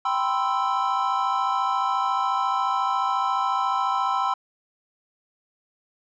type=chord; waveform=triangle; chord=C major seventh; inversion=second; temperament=equal with one note detuned; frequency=784 / 992.3 / 1046.5 / 1318.5 Hz; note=G5 / B5 / C6 / E6; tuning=0 / +8 / 0 / 0 cents; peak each=-25 dBFS; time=0.05-4.34 s; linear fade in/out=5 ms; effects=resampled to 16000 Hz